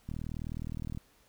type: click train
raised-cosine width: 5 ms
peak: -26 dBFS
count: 36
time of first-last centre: 0.09-0.974 s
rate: 39.6 Hz
effects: pink hiss -65 dBFS RMS until 1.28 s